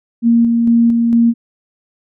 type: tone with tremolo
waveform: sine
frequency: 233.1 Hz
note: A#3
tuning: in tune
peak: -7 dBFS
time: 0.22-1.34 s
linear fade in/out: 50 ms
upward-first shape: square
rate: 2.2 Hz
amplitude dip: 30%
effects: none